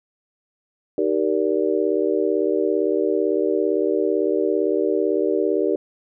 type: chord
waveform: sine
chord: Eb major seventh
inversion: none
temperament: just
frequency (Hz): 311.1 / 388.9 / 466.7 / 583.4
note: Eb4 / G4 / Bb4 / D5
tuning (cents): 0 / -14 / +2 / -12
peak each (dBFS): -24 / -21 / -23 / -26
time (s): 0.98-5.76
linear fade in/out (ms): 2
effects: none